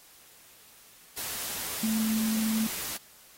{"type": "tone in noise", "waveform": "sine", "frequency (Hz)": 220, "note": "A3", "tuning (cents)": 0, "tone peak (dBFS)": -25, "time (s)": [1.83, 2.67], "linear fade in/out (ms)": 5, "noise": "white", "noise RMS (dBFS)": -35, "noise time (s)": [1.17, 2.97], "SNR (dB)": 7, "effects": ["white hiss -55 dBFS RMS until 3.37 s", "AAC 48 kbps"]}